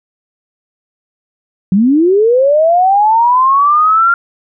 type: linear sweep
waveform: sine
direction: up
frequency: 179.1 to 1400 Hz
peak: -6 dBFS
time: 1.72-4.14 s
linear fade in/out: 2 ms
effects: none